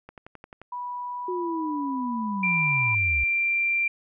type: click train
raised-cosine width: 0.5 ms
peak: -27 dBFS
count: 7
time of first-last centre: 0.09-0.616 s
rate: 11.4 Hz
type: tone with pitch glide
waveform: sine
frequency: 981 to 990.7 Hz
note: B5 to B5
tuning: -12 to +5 cents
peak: -30 dBFS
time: 0.72-2.95 s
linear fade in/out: 5 ms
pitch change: +17 cents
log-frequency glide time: 1.01-2.61 s
type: linear sweep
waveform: sine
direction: down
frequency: 369.8 to 61.4 Hz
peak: -27 dBFS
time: 1.28-3.24 s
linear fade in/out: 5 ms
type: tone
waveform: sine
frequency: 2366 Hz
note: D7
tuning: 12 cents sharp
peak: -21 dBFS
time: 2.43-3.88 s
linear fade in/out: 5 ms
effects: none